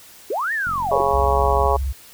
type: linear two-way sweep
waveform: sine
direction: up then down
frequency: 342.8 to 1875 to 342.8 Hz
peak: -20 dBFS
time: 0.3-1.01 s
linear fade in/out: 5 ms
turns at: 0.53 s
type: click train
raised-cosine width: 5 ms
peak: -23 dBFS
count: 46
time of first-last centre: 0.67-1.659 s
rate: 45.5 Hz
type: harmonic tone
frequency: 138.59 Hz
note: C#3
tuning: in tune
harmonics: 3 / 4 / 5 / 6 / 7 / 8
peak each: -23 / -23 / -23 / -23 / -23 / -23 dBFS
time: 0.91-1.77 s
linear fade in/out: 10 ms
type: tone with vibrato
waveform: sine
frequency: 66.8 Hz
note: C2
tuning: 36 cents sharp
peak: -20 dBFS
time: 1.12-1.93 s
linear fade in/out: 20 ms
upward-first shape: sine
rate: 19 Hz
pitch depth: 190 cents each way
effects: white hiss -45 dBFS RMS until 2.13 s